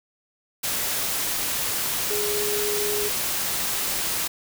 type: tone in noise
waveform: sine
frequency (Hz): 415.3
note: G#4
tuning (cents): 0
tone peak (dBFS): -26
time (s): 2.1-3.09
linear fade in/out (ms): 10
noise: white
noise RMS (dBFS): -26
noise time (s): 0.63-4.28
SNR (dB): -3
effects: none